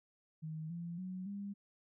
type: tone with pitch steps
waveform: sine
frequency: 157.4 / 170.66 / 185.03 / 200.6 Hz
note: D#3 / F3 / F#3 / G3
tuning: +20 / -40 / 0 / +40 cents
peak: -40 dBFS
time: 0.42-1.54 s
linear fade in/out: 20 ms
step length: 280 ms
effects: none